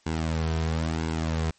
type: tone with flanger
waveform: sawtooth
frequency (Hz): 80.5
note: E2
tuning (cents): -41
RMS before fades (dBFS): -27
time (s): 0.06-1.51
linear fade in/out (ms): 5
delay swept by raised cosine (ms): 1.6 to 3.6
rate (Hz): 1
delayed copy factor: -0.65
effects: white hiss -62 dBFS RMS until 1.58 s + MP3 32 kbps